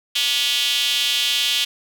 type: tone with high-pass filter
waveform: square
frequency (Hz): 130.81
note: C3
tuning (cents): 0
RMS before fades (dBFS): -20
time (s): 0.15-1.65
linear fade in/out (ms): 10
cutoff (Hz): 3200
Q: 4.3
effects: none